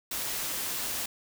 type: noise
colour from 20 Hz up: white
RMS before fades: -33 dBFS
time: 0.11-1.06 s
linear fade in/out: 5 ms
effects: none